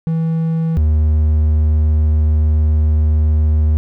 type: tone pair in turn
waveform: triangle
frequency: 162.7 / 76.78 Hz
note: E3 / D#2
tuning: -22 / -22 cents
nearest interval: octave + minor second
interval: 1300 cents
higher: first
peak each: -12 / -8 dBFS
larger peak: second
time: 0.07-0.77 / 0.77-3.77 s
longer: second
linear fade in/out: 0 ms
effects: none